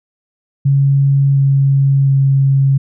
sine tone with pitch steps, 138.59 / 137.55 / 136.52 Hz, C#3 / C#3 / C#3, 0 / -13 / -26 cents, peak -8 dBFS, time 0.65-2.78 s, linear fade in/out 10 ms, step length 710 ms, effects none

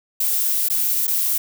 violet noise with dropouts, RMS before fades -20 dBFS, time 0.2-1.38 s, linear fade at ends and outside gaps 5 ms, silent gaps 0.686-0.699 / 1.07-1.077 s, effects none

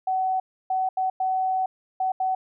sine tone bursts at uneven times, 753 Hz, F#5, 30 cents sharp, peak -21 dBFS, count 6, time 0.07-0.4 / 0.7-0.89 / 0.97-1.1 / 1.2-1.66 / 2-2.12 / 2.2-2.35 s, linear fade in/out 5 ms, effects none

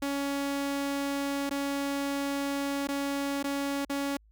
sawtooth tone with dropouts, 280 Hz, C#4, 18 cents sharp, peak -25 dBFS, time 0.02-4.17 s, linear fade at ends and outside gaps 5 ms, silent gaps 1.495-1.509 / 2.873-2.886 / 3.429-3.441 / 3.85-3.896 s, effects added 53 Hz sine -57 dBFS peak until 4.31 s

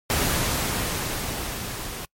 pink noise with level ramp, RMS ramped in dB -22 to -34 dBFS, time 0.1-2.05 s, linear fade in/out 0 ms, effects noise-tail reverb RT60 0.1 s tail -26 dB re dry + MP3 64 kbps

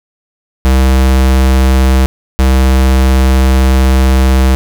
square tone pair in turn, 65.41 / 65.41 Hz, C2 / C2, 0 / 0 cents, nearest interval unison, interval 0 cents, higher neither, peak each -6 dBFS, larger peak neither, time 0.65-2.06 / 2.39-4.55 s, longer second, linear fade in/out 0 ms, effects none

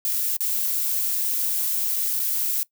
violet noise with dropouts, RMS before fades -24 dBFS, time 0.05-2.63 s, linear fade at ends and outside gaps 0 ms, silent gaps 0.366-0.406 / 1.96-1.964 / 2.194-2.199 s, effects noise-tail reverb RT60 0.1 s tail -21 dB re dry

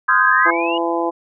sine chord, Ab major seventh, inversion first, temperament equal with one note detuned, 1035.1 / 1244.5 / 1568 / 1661.2 Hz, C6 / Eb6 / G6 / Ab6, -19 / 0 / 0 / 0 cents, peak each -17 dBFS, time 0.08-0.51 s, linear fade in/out 10 ms
sine exponential sweep, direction up, 1329 to 2939 Hz, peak -23 dBFS, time 0.09-0.78 s, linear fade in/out 5 ms
harmonic tone, 168.7 Hz, E3, 40 cents sharp, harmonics 2 / 3 / 4 / 5 / 6, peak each -21 / -24 / -24 / -24 / -25 dBFS, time 0.45-1.11 s, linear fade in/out 20 ms
effects none

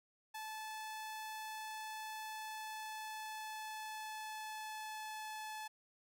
sawtooth tone with pitch glide, 869 to 863.5 Hz, A5 to A5, -22 to -33 cents, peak -40 dBFS, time 0.34-5.68 s, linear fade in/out 10 ms, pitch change -11 cents, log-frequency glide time 2.24-5.25 s, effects none

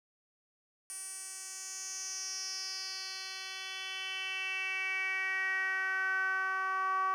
10% pulse tone with band-pass filter sweep, 380 Hz, F#4, 46 cents sharp, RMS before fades -36 dBFS, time 0.9-7.14 s, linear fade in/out 0 ms, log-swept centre 9200 to 1100 Hz, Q 5.1, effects none

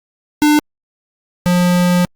square tone pair in turn, 299.1 / 177.85 Hz, D4 / F3, +32 / +32 cents, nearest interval major sixth, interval 900 cents, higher first, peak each -9 / -11 dBFS, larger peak first, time 0.42-0.59 / 1.46-2.05 s, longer second, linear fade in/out 0 ms, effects Opus 48 kbps

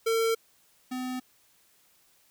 square tone pair in turn, 452.9 / 254.2 Hz, A#4 / C4, -50 / -50 cents, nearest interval minor seventh, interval 1000 cents, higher first, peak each -24 / -32 dBFS, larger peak first, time 0.06-0.35 / 0.91-1.2 s, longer neither, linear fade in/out 10 ms, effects white hiss -64 dBFS RMS until 2.3 s

